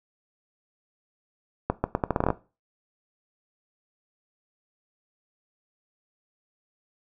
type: accelerating click train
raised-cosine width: 1 ms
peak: -8 dBFS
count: 11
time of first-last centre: 1.7-2.304 s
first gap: 140 ms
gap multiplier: 0.79
effects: noise-tail reverb RT60 0.3 s tail -17 dB re dry